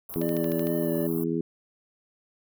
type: band-stop noise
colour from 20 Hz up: white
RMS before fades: -39 dBFS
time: 0.09-1.24 s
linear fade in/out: 5 ms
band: 1200 to 11000 Hz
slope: 48 dB/octave
type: click train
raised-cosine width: 0.2 ms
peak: -24 dBFS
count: 8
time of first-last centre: 0.14-0.67 s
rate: 13.2 Hz
type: harmonic tone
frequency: 82.8 Hz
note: E2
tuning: 8 cents sharp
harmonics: 2 / 3 / 4 / 5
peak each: -31 / -30 / -29 / -31 dBFS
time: 0.16-1.41 s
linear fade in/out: 0 ms
type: tone with vibrato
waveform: triangle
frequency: 590 Hz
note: D5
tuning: 8 cents sharp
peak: -29 dBFS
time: 0.21-1.07 s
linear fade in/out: 5 ms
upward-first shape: sine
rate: 2.3 Hz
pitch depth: 32 cents each way
effects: none